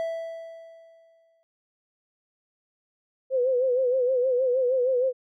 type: tone with exponential decay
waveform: triangle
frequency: 659.3 Hz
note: E5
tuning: in tune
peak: -23 dBFS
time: 0-1.43 s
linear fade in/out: 0 ms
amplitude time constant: 310 ms
type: tone with vibrato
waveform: sine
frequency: 508 Hz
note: B4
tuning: 49 cents sharp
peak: -20 dBFS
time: 3.3-5.13 s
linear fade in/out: 50 ms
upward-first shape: sine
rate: 6.4 Hz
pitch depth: 78 cents each way
effects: none